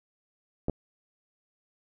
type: clicks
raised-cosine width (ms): 2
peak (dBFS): -16 / -15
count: 2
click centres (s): 0.684 / 0.697
effects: none